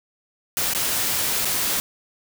white noise with dropouts, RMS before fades -23 dBFS, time 0.57-1.8 s, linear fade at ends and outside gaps 0 ms, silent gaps 0.735-0.749 / 1.448-1.454 s, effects none

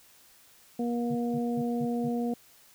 harmonic tone, 238.1 Hz, A#3, 37 cents sharp, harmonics 1 / 2 / 3, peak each -28 / -34 / -38 dBFS, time 0.79-2.34 s, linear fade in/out 5 ms
sine tone bursts, 146.83 Hz, D3, in tune, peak -33 dBFS, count 5, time 1.1-2.09 s, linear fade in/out 10 ms, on 54 ms, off 180 ms
effects white hiss -58 dBFS RMS until 2.74 s

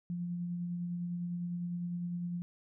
sine tone with tremolo, 174.61 Hz, F3, in tune, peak -33 dBFS, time 0.1-2.42 s, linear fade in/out 0 ms, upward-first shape sine, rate 9.9 Hz, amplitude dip 25%, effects none

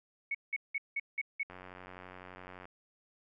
sine tone bursts, 2217 Hz, C#7, in tune, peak -31 dBFS, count 6, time 0.31-1.432 s, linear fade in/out 5 ms, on 37 ms, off 180 ms
click train, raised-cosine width 0.5 ms, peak -33 dBFS, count 107, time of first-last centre 1.5-2.655 s, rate 91.8 Hz
effects none

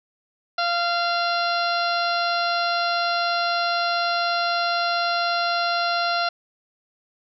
harmonic tone, 691 Hz, F5, 19 cents flat, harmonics 1 / 2 / 3 / 4 / 5 / 6 / 7 / 8, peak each -24 / -24 / -37 / -32 / -35 / -29 / -36 / -39 dBFS, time 0.58-6.29 s, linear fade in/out 5 ms, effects none

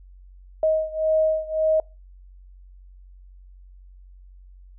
sine beating tone pair, 629 / 630.8 Hz, D#5 / D#5, +19 / +24 cents, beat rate 1.8 Hz, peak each -21 / -23 dBFS, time 0.63-1.8 s, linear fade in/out 2 ms, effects noise-tail reverb RT60 0.3 s tail -26 dB re dry + added 46 Hz sine -44 dBFS peak until 4.78 s

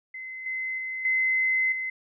sine tone with level steps, 2052 Hz, C7, 34 cents flat, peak -35 / -28 / -30 / -21 / -28 dBFS, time 0.14-1.9 s, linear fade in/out 5 ms, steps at 0.46 / 0.78 / 1.05 / 1.72 s, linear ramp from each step 2 ms, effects none

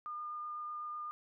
sine tone with vibrato, 1212 Hz, D#6, 46 cents flat, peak -39 dBFS, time 0.06-1.11 s, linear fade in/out 0 ms, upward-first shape sine, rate 8 Hz, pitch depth 8 cents each way, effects none

